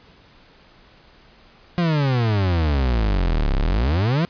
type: exponential two-way sweep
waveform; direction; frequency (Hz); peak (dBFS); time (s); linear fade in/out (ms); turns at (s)
40% pulse; down then up; 178.7 to 32.22 to 178.7; -16; 1.78-4.25; 0; 3.57
effects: pink hiss -51 dBFS RMS until 4.29 s + resampled to 11025 Hz